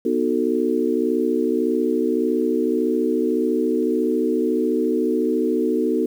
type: chord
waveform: sine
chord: B dominant seventh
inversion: none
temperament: just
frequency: 246.9 / 308.7 / 370.4 / 444.5 Hz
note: B3 / D#4 / F#4 / A4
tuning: 0 / -14 / +2 / +18 cents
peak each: -23 dBFS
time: 0.05-6.06 s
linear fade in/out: 5 ms
effects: 8-bit